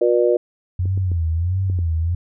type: harmonic tone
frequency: 120 Hz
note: B2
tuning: 49 cents flat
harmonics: 3 / 4 / 5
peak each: -17 / -17 / -19 dBFS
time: 0.01-0.37 s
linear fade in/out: 5 ms
type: tone with vibrato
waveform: sine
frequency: 87.8 Hz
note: F2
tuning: 10 cents sharp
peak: -17 dBFS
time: 0.79-2.15 s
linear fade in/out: 5 ms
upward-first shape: sine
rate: 1.5 Hz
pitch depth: 150 cents each way
type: clicks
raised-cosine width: 3 ms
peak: -20 dBFS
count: 5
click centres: 0.856 / 0.976 / 1.117 / 1.699 / 1.789 s
effects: none